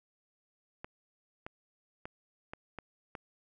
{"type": "clicks", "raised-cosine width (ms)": 0.5, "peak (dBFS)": -26, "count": 6, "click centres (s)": [0.845, 1.465, 2.055, 2.535, 2.787, 3.152], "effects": []}